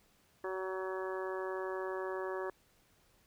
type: harmonic tone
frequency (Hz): 188.2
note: F#3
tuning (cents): +30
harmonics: 2 / 3 / 4 / 5 / 6 / 7 / 8 / 9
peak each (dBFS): -38 / -43 / -49 / -46 / -46 / -53 / -54 / -47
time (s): 0.44-2.5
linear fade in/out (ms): 2
effects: pink hiss -69 dBFS RMS until 3.26 s